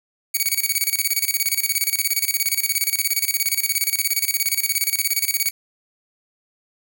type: tone with tremolo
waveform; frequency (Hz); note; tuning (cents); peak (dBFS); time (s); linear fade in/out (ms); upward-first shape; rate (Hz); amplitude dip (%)
5% pulse; 2252; C#7; +27; -7; 0.34-5.51; 10; square; 17; 80
effects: none